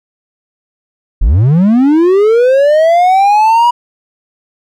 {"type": "linear sweep", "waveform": "triangle", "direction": "up", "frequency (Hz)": [34.44, 972], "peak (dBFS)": -3, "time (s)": [1.21, 3.71], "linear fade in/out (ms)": 10, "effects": []}